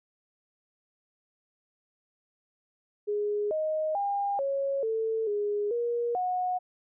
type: tone with pitch steps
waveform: sine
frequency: 414.9 / 623 / 804 / 551 / 445.5 / 413 / 474.6 / 730 Hz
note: G#4 / D#5 / G5 / C#5 / A4 / G#4 / A#4 / F#5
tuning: -2 / +2 / +44 / -11 / +22 / -10 / +31 / -24 cents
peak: -26 dBFS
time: 3.07-6.59 s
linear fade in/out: 20 ms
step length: 440 ms
effects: none